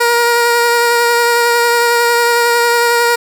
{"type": "tone with vibrato", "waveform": "15% pulse", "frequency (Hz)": 473.3, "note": "A#4", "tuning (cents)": 26, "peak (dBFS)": -3, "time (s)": [0, 3.16], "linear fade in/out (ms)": 10, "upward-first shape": "sine", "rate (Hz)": 11, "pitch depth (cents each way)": 14, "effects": []}